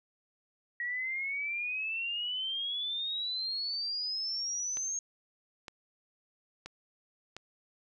sine exponential sweep, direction up, 1906 to 6540 Hz, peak -32 dBFS, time 0.8-4.99 s, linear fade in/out 2 ms
clicks, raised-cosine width 0.2 ms, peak -25 dBFS, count 4, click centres 4.771 / 5.682 / 6.66 / 7.366 s
effects none

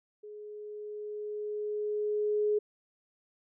sine tone with level ramp, 420 Hz, G#4, 19 cents sharp, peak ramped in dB -43 to -24 dBFS, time 0.23-2.59 s, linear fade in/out 10 ms, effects none

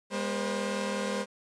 sawtooth tone cluster, 202.8 / 241.7 / 482.1 / 527 Hz, G#3 / B3 / B4 / C5, -41 / -37 / -42 / +12 cents, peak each -29 / -38 / -33 / -30 dBFS, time 0.1-1.26 s, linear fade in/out 50 ms, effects resampled to 22050 Hz + 10-bit

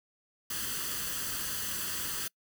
white noise with comb filter, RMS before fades -35 dBFS, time 0.5-2.28 s, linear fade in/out 5 ms, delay 0.65 ms, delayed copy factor +0.65, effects noise-tail reverb RT60 0.1 s tail -26 dB re dry

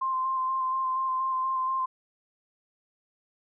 sine tone with vibrato, 1046.5 Hz, C6, in tune, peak -25 dBFS, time 0.01-1.86 s, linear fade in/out 10 ms, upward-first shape square, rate 4.2 Hz, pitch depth 14 cents each way, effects none

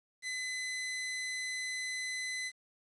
sawtooth tone, 2020 Hz, B6, 39 cents sharp, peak -32 dBFS, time 0.22-2.52 s, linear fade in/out 50 ms, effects resampled to 24000 Hz + 10-bit

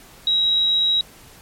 sine tone, 3844 Hz, B7, 48 cents flat, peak -15 dBFS, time 0.27-1.01 s, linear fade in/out 2 ms, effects pink hiss -46 dBFS RMS until 1.41 s + MP3 64 kbps

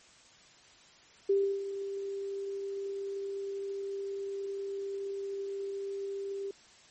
sine tone with ADSR envelope, 395.2 Hz, G4, 14 cents sharp, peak -22 dBFS, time 1.29-6.51 s, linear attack 9 ms, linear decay 300 ms, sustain -12 dB, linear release 3 ms, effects white hiss -58 dBFS RMS until 6.9 s + MP3 32 kbps

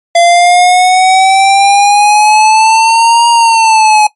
square exponential two-way sweep, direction up then down, 683 to 942 to 842 Hz, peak -4 dBFS, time 0.15-4.07 s, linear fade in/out 5 ms, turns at 3.28 s, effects noise-tail reverb RT60 0.1 s tail -17 dB re dry + MP3 48 kbps

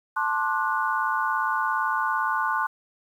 sine chord, D dominant seventh, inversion second, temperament just, 881 / 1057.2 / 1174.7 / 1468.3 Hz, A5 / C6 / D6 / F#6, +2 / +18 / 0 / -14 cents, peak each -28 / -27 / -30 / -27 dBFS, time 0.16-2.67 s, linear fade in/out 10 ms, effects 9-bit

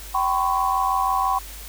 sine tone cluster, 772 / 1012 / 1098 Hz, G5 / B5 / C#6, -27 / +42 / -17 cents, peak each -23 dBFS, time 0.14-1.39 s, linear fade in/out 10 ms, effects added 50 Hz sine -38 dBFS peak until 1.68 s + white hiss -40 dBFS RMS until 1.68 s

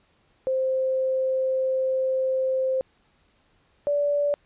sine tone pair in turn, 523.3 / 578.4 Hz, C5 / D5, 0 / -27 cents, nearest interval major second, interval 173 cents, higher second, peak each -21 / -20 dBFS, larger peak second, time 0.47-2.81 / 3.87-4.34 s, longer first, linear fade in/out 0 ms, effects pink hiss -64 dBFS RMS until 4.45 s + resampled to 8000 Hz

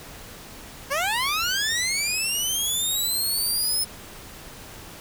15% pulse linear sweep, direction up, 523.3 to 5240 Hz, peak -16 dBFS, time 0.9-3.85 s, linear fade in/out 20 ms, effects pink hiss -42 dBFS RMS until 5 s

